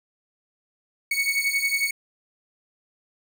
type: beating tone pair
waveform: 40% pulse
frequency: 2217 / 2228 Hz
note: C#7 / C#7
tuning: 0 / +8 cents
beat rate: 11 Hz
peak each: -24 dBFS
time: 1.11-1.91 s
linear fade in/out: 5 ms
effects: none